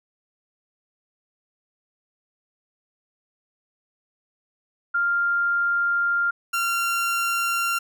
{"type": "tone pair in turn", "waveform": ["sine", "30% pulse"], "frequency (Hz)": [1396.9, 1379.3], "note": ["F6", "F6"], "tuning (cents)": [0, -22], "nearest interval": "unison", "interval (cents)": 22, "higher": "first", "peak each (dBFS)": -19, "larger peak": "neither", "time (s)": [[4.94, 6.31], [6.53, 7.79]], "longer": "first", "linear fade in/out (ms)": 10, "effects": []}